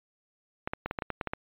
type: clicks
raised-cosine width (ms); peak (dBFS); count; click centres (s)
0.5; -16; 10; 0.675 / 0.735 / 0.86 / 0.911 / 0.988 / 1.022 / 1.103 / 1.212 / 1.273 / 1.335
effects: resampled to 8000 Hz